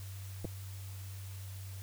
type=clicks; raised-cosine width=2 ms; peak=-26 dBFS; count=2; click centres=0.446 / 0.452 s; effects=added 96 Hz sine -42 dBFS peak until 1.82 s + white hiss -54 dBFS RMS until 1.82 s